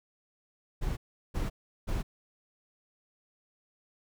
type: noise bursts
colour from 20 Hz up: brown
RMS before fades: -31 dBFS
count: 3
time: 0.81-2.03 s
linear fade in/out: 20 ms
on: 160 ms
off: 370 ms
effects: none